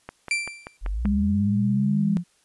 click train, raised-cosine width 0.5 ms, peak -19 dBFS, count 6, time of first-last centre 0.09-1.055 s, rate 5.18 Hz
40% pulse tone with exponential decay, 2351 Hz, D7, 1 cent sharp, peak -18 dBFS, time 0.31-0.77 s, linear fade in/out 1 ms, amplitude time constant 98 ms
sine linear sweep, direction up, 39.02 to 178 Hz, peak -24 dBFS, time 0.81-2.24 s, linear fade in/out 50 ms
sine tone with vibrato, 202.8 Hz, G#3, 41 cents flat, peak -20 dBFS, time 1.05-2.17 s, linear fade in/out 0 ms, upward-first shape sine, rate 17 Hz, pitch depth 29 cents each way
effects white hiss -63 dBFS RMS until 2.44 s + resampled to 24000 Hz

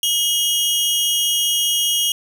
sawtooth tone pair together, 2895 / 3250 Hz, F#7 / G#7, -38 / -38 cents, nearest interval major second, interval 200 cents, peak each -16 dBFS, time 0.03-2.12 s, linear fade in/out 2 ms, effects none

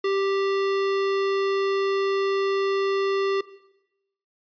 square tone, 392 Hz, G4, in tune, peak -22 dBFS, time 0.04-3.41 s, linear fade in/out 5 ms, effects noise-tail reverb RT60 0.9 s tail -17 dB re dry + resampled to 11025 Hz

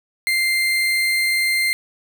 35% pulse tone, 2093 Hz, C7, in tune, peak -15 dBFS, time 0.27-1.73 s, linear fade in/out 0 ms, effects none

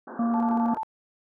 pink band-pass noise, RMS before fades -40 dBFS, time 0.07-0.78 s, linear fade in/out 5 ms, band 210 to 1600 Hz, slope 96 dB/octave
harmonic tone, 233.1 Hz, A#3, in tune, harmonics 1 / 3 / 5, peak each -22 / -32 / -36 dBFS, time 0.19-0.74 s, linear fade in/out 5 ms
sine tone bursts, 880 Hz, A5, in tune, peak -27 dBFS, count 6, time 0.34-0.832 s, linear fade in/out 0 ms, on 62 ms, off 24 ms
effects none

